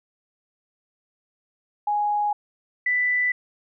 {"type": "tone pair in turn", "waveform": "sine", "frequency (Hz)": [830.6, 1985.2], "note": ["G#5", "B6"], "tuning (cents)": [0, 8], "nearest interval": "octave + minor third", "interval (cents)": 1508, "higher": "second", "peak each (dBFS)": [-20, -19], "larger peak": "second", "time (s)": [[1.87, 2.33], [2.86, 3.32]], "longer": "neither", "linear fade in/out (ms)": 5, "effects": []}